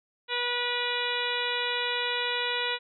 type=harmonic tone with a mistuned harmonic; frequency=486.2 Hz; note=B4; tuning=27 cents flat; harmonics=1 / 2 / 3 / 4 / 5 / 6 / 7 / 8; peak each=-35 / -35 / -35 / -35 / -35 / -35 / -35 / -35 dBFS; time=0.28-2.79 s; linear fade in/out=50 ms; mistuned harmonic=7; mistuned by=+21 cents; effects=none